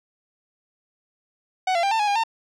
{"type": "tone with pitch steps", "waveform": "45% pulse", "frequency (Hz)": [746, 683, 793, 895, 834, 810, 906], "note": ["F#5", "F5", "G5", "A5", "G#5", "G#5", "A#5"], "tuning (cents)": [14, -39, 20, 29, 7, -43, -50], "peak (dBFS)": -19, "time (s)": [1.67, 2.237], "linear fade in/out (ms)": 5, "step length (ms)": 81, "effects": ["low-pass 5000 Hz 12 dB/octave"]}